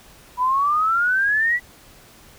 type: exponential sweep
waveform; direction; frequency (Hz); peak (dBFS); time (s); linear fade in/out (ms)
sine; up; 977 to 1979; -16; 0.37-1.6; 50
effects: pink hiss -48 dBFS RMS until 2.38 s